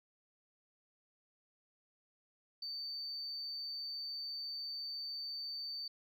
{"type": "tone", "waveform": "sine", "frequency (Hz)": 4573, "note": "D8", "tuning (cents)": -47, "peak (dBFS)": -39, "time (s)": [2.62, 5.88], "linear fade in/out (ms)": 5, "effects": ["tanh soft clip ceiling -35 dBFS"]}